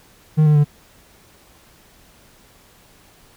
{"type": "tone with pitch steps", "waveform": "triangle", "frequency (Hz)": [154.6, 150.72, 146.94], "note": ["D#3", "D3", "D3"], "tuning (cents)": [-11, 45, 1], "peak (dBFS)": -8, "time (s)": [0.37, 0.646], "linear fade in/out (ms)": 20, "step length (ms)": 92, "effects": ["pink hiss -51 dBFS RMS until 3.36 s"]}